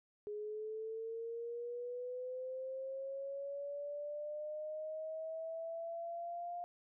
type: linear sweep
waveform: sine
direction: up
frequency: 415.3 to 704 Hz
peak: -40 dBFS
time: 0.27-6.64 s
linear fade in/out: 0 ms
effects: none